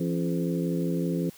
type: harmonic tone with a mistuned harmonic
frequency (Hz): 85.3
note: F2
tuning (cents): -40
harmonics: 2 / 3 / 4 / 5 / 6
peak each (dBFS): -27 / -31 / -33 / -35 / -37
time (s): 0-1.3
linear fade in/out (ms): 5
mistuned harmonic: 3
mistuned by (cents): +86
effects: white hiss -52 dBFS RMS until 1.37 s